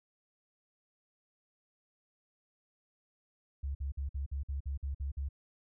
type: tone bursts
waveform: sine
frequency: 69.3 Hz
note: C#2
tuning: in tune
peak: -33 dBFS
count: 10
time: 3.63-5.289 s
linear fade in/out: 10 ms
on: 120 ms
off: 51 ms
effects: none